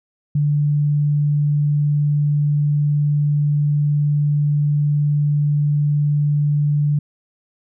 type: tone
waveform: sine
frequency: 146.83 Hz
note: D3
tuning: in tune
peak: -14 dBFS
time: 0.35-6.99 s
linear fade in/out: 5 ms
effects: none